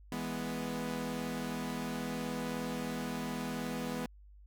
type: chord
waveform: sawtooth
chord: E major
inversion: none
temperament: equal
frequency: 164.81 / 207.7 / 246.9 Hz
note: E3 / G#3 / B3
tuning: 0 / 0 / 0 cents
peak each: -38 / -37 / -34 dBFS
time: 0.12-4.06 s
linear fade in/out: 2 ms
effects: added 50 Hz sine -53 dBFS peak until 4.46 s